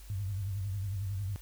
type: tone with vibrato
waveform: sine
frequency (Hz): 98.1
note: G2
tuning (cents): +2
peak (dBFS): -32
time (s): 0.1-1.36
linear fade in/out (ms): 0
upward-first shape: sine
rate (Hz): 11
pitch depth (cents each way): 110
effects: added 50 Hz sine -47 dBFS peak until 1.41 s + white hiss -57 dBFS RMS until 1.41 s